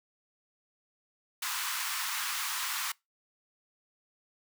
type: high-pass noise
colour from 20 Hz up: pink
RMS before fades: -34 dBFS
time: 1.42-2.92 s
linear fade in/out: 5 ms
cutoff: 950 Hz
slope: 48 dB/octave
effects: noise-tail reverb RT60 0.2 s tail -24 dB re dry